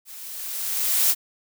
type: noise with level ramp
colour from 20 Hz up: blue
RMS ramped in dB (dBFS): -41 to -17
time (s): 0.05-1.15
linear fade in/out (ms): 50
effects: none